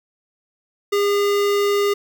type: tone with notch filter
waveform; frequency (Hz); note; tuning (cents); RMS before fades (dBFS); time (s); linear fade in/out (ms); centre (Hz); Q
square; 406; G#4; -39; -18; 0.92-1.94; 10; 10000; 1.6
effects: 8-bit